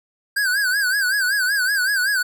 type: tone with vibrato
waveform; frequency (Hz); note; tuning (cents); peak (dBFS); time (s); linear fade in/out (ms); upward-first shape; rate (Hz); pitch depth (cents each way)
square; 1568; G6; 0; -18; 0.36-2.23; 10; sine; 5.3; 120
effects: none